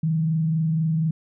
sine tone with frequency modulation, 160 Hz, D#3, 49 cents sharp, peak -19 dBFS, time 0.03-1.11 s, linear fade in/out 5 ms, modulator 24.1 Hz, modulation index 0.3, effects none

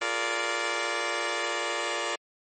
10% pulse chord, Bb dominant seventh, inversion second, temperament just, 349.6 / 419.5 / 466.2 / 582.7 Hz, F4 / Ab4 / Bb4 / D5, +2 / +17 / 0 / -14 cents, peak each -26 / -28 / -25 / -23 dBFS, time 0.01-2.16 s, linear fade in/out 10 ms, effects MP3 32 kbps

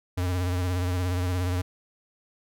square tone with vibrato, 90 Hz, F#2, 47 cents flat, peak -25 dBFS, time 0.17-1.62 s, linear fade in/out 10 ms, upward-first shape triangle, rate 17 Hz, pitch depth 57 cents each way, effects none

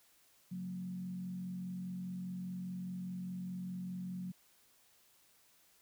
sine tone with frequency modulation, 182.9 Hz, F#3, 20 cents flat, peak -39 dBFS, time 0.51-4.32 s, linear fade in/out 10 ms, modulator 44.9 Hz, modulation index 0.48, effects white hiss -68 dBFS RMS until 5.81 s

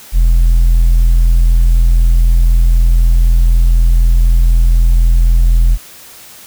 triangle tone with hard clipping, 41.99 Hz, E1, 33 cents sharp, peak -4 dBFS, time 0.12-5.78 s, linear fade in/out 50 ms, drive 1 dB, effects white hiss -36 dBFS RMS until 6.46 s

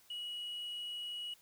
sine tone with amplitude modulation, 2913 Hz, F#7, 28 cents flat, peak -36 dBFS, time 0.1-1.34 s, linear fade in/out 5 ms, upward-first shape sine, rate 197 Hz, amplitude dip 25%, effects tanh soft clip ceiling -38 dBFS + white hiss -65 dBFS RMS until 1.41 s

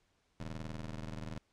20% pulse ring-modulated tone, 79 Hz, D#2, 27 cents sharp, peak -33 dBFS, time 0.4-1.38 s, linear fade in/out 0 ms, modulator 50 Hz, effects pink hiss -75 dBFS RMS until 1.52 s + low-pass 7000 Hz 12 dB/octave

